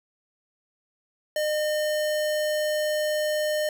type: tone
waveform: square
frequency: 608 Hz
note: D#5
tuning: 40 cents flat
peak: -24 dBFS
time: 1.36-3.69 s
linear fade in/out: 2 ms
effects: none